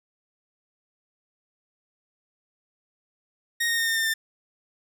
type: tone with pitch steps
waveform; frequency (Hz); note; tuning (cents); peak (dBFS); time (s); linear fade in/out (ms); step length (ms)
sawtooth; 1864.7 / 1849.7 / 1834.8 / 1820 / 1805.3 / 1790.8; A#6 / A#6 / A#6 / A#6 / A6 / A6; 0 / -14 / -28 / -42 / +44 / +30; -19; 3.6-4.14; 10; 90
effects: none